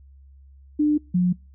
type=tone pair in turn; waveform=sine; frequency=299.1 / 179.39 Hz; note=D4 / F3; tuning=+32 / +47 cents; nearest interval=major sixth; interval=885 cents; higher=first; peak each=-16 dBFS; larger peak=neither; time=0.79-0.98 / 1.14-1.33 s; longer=neither; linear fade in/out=10 ms; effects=noise-tail reverb RT60 0.3 s tail -26 dB re dry + added 68 Hz sine -46 dBFS peak until 1.54 s